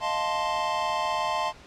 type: chord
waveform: square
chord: F dominant seventh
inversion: third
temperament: equal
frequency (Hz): 622.3 / 698.5 / 880 / 1046.5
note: Eb5 / F5 / A5 / C6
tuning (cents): 0 / 0 / 0 / 0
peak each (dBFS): -34 / -33 / -30 / -30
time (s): 0-1.53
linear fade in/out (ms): 50
effects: pink hiss -49 dBFS RMS until 1.66 s + low-pass 5000 Hz 12 dB/octave